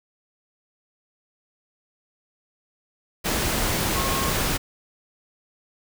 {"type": "tone in noise", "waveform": "sine", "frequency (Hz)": 1084, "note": "C#6", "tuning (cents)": -39, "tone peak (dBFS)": -29, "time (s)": [3.94, 4.31], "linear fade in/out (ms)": 20, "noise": "pink", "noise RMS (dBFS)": -24, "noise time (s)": [3.24, 4.58], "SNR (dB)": -8, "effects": []}